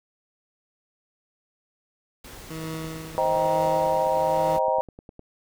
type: noise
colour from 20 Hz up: pink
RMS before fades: -43 dBFS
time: 2.24-4.59 s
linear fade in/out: 5 ms
type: tone with tremolo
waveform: 20% pulse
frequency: 160 Hz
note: D#3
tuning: 49 cents sharp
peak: -25 dBFS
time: 2.5-4.57 s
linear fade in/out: 5 ms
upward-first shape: triangle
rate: 1.1 Hz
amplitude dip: 75%
type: click train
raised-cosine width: 2 ms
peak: -29 dBFS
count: 26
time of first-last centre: 2.64-5.194 s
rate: 9.79 Hz
type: chord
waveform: sine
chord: C minor seventh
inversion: none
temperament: just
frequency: 523.3 / 627.9 / 784.9 / 941.9 Hz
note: C5 / Eb5 / G5 / Bb5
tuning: 0 / +16 / +2 / +18 cents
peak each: -25 / -25 / -27 / -25 dBFS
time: 3.18-4.81 s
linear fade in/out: 0 ms
effects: none